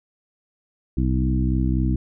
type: harmonic tone with a mistuned harmonic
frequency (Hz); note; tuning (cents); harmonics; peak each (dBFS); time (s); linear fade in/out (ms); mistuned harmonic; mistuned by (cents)
63.7; C2; -46; 1 / 2 / 3 / 4 / 5; -21 / -24 / -26 / -27 / -28; 0.97-1.96; 5; 1; -39
effects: none